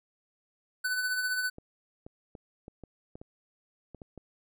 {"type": "tone with tremolo", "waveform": "square", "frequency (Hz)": 1500, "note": "F#6", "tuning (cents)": 23, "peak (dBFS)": -27, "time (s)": [0.84, 1.5], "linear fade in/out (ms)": 10, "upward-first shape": "triangle", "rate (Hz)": 15, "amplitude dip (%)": 50}
{"type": "clicks", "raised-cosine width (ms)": 2, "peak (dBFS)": -31, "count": 10, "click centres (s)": [1.584, 2.065, 2.352, 2.681, 2.837, 3.155, 3.215, 3.947, 4.018, 4.177]}
{"effects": []}